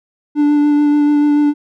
triangle tone with vibrato, 293.7 Hz, D4, in tune, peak -7 dBFS, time 0.35-1.54 s, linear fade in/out 50 ms, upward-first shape sine, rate 6.9 Hz, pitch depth 13 cents each way, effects none

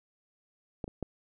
clicks, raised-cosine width 2 ms, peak -21 / -28 / -20 dBFS, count 3, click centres 0.842 / 0.879 / 1.027 s, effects none

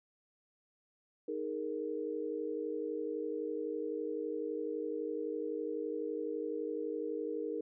sine chord, D# suspended fourth, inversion none, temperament just, 311.1 / 414.8 / 466.7 Hz, D#4 / G#4 / A#4, 0 / -2 / +2 cents, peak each -40 / -40 / -38 dBFS, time 1.28-7.61 s, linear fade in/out 5 ms, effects none

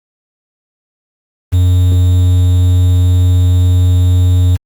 triangle tone with quantisation, 90.2 Hz, F#2, 44 cents flat, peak -4 dBFS, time 1.52-4.57 s, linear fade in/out 20 ms, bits 5, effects Opus 32 kbps

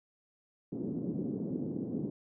pink band-pass noise, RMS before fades -36 dBFS, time 0.72-2.1 s, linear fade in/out 5 ms, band 170 to 360 Hz, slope 24 dB/octave, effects none

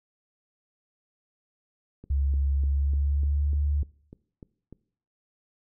click train, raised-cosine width 3 ms, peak -31 dBFS, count 10, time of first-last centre 2.04-4.727 s, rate 3.35 Hz
sine tone with pitch glide, 69.3 to 72.58 Hz, C#2 to D2, 0 to -20 cents, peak -22 dBFS, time 2.1-3.83 s, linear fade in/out 5 ms, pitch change +80 cents, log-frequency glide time 2.61-3.52 s
effects noise-tail reverb RT60 0.6 s tail -21 dB re dry

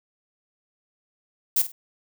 violet noise with echo, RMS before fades -20 dBFS, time 1.56-1.62 s, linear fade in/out 5 ms, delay 50 ms, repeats 2, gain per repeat -12 dB, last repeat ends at 1.72 s, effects none

